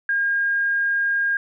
sine tone, 1618 Hz, G#6, 46 cents flat, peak -18 dBFS, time 0.09-1.37 s, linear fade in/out 2 ms, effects none

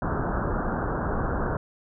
pink low-pass noise, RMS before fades -27 dBFS, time 0.02-1.57 s, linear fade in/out 2 ms, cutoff 1600 Hz, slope 96 dB/octave, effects none

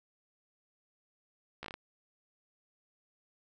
slowing click train, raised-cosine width 0.3 ms, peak -25 dBFS, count 6, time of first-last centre 1.63-1.74 s, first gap 14 ms, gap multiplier 1.23, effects none

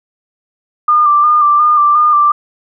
sine tone with vibrato, 1195 Hz, D6, 30 cents sharp, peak -6 dBFS, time 0.88-2.32 s, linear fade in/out 5 ms, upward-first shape square, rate 2.8 Hz, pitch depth 27 cents each way, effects none

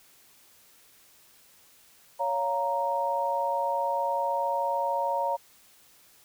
sine chord, Bb minor, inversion first, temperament equal with one note detuned, 558.9 / 698.5 / 932.3 Hz, Db5 / F5 / Bb5, +14 / 0 / 0 cents, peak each -30 / -33 / -27 dBFS, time 2.19-5.37 s, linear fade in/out 20 ms, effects white hiss -58 dBFS RMS until 6.24 s

